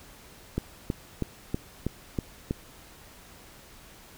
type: click train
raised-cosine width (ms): 3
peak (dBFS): -14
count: 7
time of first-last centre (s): 0.58-2.509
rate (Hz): 3.11
effects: pink hiss -51 dBFS RMS until 4.17 s